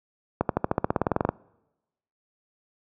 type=accelerating click train; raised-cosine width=1 ms; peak=-7 dBFS; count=16; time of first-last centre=0.41-1.29 s; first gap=82 ms; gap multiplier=0.95; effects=noise-tail reverb RT60 1.0 s tail -26 dB re dry + high-pass 80 Hz 12 dB/octave